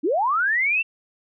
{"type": "linear sweep", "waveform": "sine", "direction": "up", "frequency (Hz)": [258.9, 2740], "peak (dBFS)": -18, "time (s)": [0.03, 0.83], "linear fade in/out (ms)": 20, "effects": []}